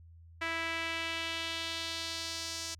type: tone with band-pass filter sweep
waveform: sawtooth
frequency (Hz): 329.6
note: E4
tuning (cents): 0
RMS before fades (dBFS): -37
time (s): 0.41-2.75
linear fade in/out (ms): 10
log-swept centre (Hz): 2000 to 5800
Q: 1.9
effects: added 83 Hz sine -52 dBFS peak until 2.79 s